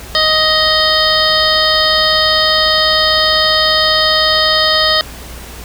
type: harmonic tone with a mistuned harmonic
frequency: 625 Hz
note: D#5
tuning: 8 cents sharp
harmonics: 1 / 2 / 3 / 5 / 6 / 7 / 8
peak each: -17 / -17 / -17 / -17 / -17 / -17 / -17 dBFS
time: 0.15-5.01 s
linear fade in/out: 0 ms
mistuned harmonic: 6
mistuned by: -16 cents
effects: added 60 Hz sine -32 dBFS peak until 5.64 s + pink hiss -32 dBFS RMS until 5.64 s